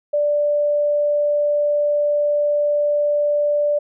sine tone, 587.3 Hz, D5, in tune, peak -15 dBFS, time 0.13-3.79 s, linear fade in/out 10 ms, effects none

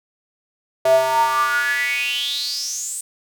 square tone with high-pass filter sweep, 130.81 Hz, C3, in tune, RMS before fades -20 dBFS, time 0.85-3.01 s, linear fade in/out 5 ms, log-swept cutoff 590 to 8600 Hz, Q 9.3, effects none

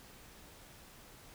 silence, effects pink hiss -56 dBFS RMS until 1.34 s

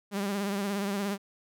sawtooth tone with vibrato, 200 Hz, G3, 35 cents sharp, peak -25 dBFS, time 0.11-1.18 s, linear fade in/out 50 ms, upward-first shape triangle, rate 17 Hz, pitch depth 62 cents each way, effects none

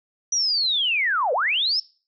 sine linear two-way sweep, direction down then up, 5920 to 466.2 to 5440 Hz, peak -19 dBFS, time 0.32-1.8 s, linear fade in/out 5 ms, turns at 1.33 s, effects noise-tail reverb RT60 0.4 s tail -23 dB re dry

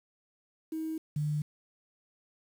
sine tone pair in turn, 318.2 / 149.61 Hz, D#4 / D3, +39 / +32 cents, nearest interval octave + minor second, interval 1307 cents, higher first, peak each -32 / -28 dBFS, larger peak second, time 0.72-0.98 / 1.16-1.42 s, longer neither, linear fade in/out 5 ms, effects 9-bit

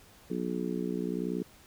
harmonic tone, 60.8 Hz, B1, 26 cents flat, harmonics 3 / 4 / 5 / 6 / 7, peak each -35 / -36 / -37 / -38 / -38 dBFS, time 0.3-1.43 s, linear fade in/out 5 ms, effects pink hiss -57 dBFS RMS until 1.66 s

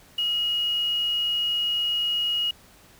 sine tone with quantisation, 2888 Hz, F#7, 43 cents flat, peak -22 dBFS, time 0.18-2.51 s, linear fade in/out 5 ms, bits 7, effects pink hiss -53 dBFS RMS until 2.99 s

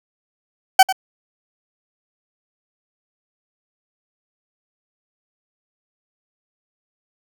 40% pulse tone with echo, 762 Hz, G5, 49 cents flat, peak -4 dBFS, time 0.79-0.83 s, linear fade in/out 5 ms, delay 96 ms, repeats 1, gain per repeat -14 dB, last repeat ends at 0.926 s, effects none

